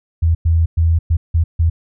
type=tone bursts at uneven times; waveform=sine; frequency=82.41 Hz; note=E2; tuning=in tune; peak=-10 dBFS; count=6; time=0.22-0.35 / 0.45-0.66 / 0.77-0.99 / 1.1-1.17 / 1.34-1.44 / 1.59-1.7 s; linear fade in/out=10 ms; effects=none